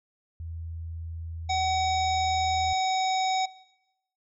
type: tone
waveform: sine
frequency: 82.41 Hz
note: E2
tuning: in tune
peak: -34 dBFS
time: 0.4-2.73 s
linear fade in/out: 0 ms
type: harmonic tone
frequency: 755 Hz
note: F#5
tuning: 35 cents sharp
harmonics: 1 / 3 / 5 / 7 / 9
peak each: -25 / -34 / -34 / -38 / -41 dBFS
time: 1.49-3.46 s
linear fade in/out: 10 ms
effects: noise-tail reverb RT60 0.9 s tail -20 dB re dry